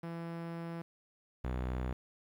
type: tone pair in turn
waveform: sawtooth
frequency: 167.7 / 62.82 Hz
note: E3 / B1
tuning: +30 / +30 cents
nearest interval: octave + perfect fourth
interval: 1700 cents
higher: first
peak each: -35 / -30 dBFS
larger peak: second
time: 0.03-0.82 / 1.44-1.93 s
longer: first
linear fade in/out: 5 ms
effects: low-pass 2000 Hz 12 dB/octave + 11-bit